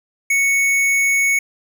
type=tone with hard clipping; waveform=sine; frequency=2217 Hz; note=C#7; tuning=in tune; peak=-15 dBFS; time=0.3-1.39 s; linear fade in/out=5 ms; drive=14 dB; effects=none